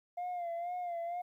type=tone with vibrato; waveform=sine; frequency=698.5 Hz; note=F5; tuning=in tune; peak=-33 dBFS; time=0.17-1.22 s; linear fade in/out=10 ms; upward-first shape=sine; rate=2.1 Hz; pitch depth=57 cents each way; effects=tanh soft clip ceiling -34 dBFS + 12-bit